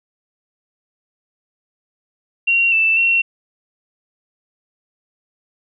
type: tone with pitch steps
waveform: sine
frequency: 2750 / 2654 / 2724 Hz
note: F7 / E7 / F7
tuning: -27 / +11 / -44 cents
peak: -12 dBFS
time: 2.47-3.22 s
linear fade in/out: 10 ms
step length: 250 ms
effects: none